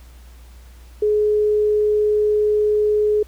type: tone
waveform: sine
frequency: 421.7 Hz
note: G#4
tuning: 26 cents sharp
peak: -14 dBFS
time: 1.02-3.23 s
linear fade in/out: 5 ms
effects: added 60 Hz sine -40 dBFS peak until 3.27 s + pink hiss -52 dBFS RMS until 3.27 s